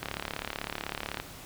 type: click train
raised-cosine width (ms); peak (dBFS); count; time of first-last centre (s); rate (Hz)
0.3; -16; 43; 0.03-1.2; 35.9
effects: pink hiss -46 dBFS RMS until 1.45 s